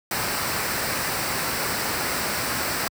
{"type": "noise with comb filter", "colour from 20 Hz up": "pink", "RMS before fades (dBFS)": -26, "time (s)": [0.11, 2.88], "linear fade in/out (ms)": 2, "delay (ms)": 0.3, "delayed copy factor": -0.5, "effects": ["high-pass 80 Hz 12 dB/octave"]}